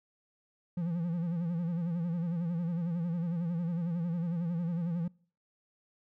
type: tone with vibrato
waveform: triangle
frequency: 170.5 Hz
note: F3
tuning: 41 cents flat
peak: -28 dBFS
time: 0.77-5.08 s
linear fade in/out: 5 ms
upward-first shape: sine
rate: 11 Hz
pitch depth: 82 cents each way
effects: noise-tail reverb RT60 0.5 s tail -26 dB re dry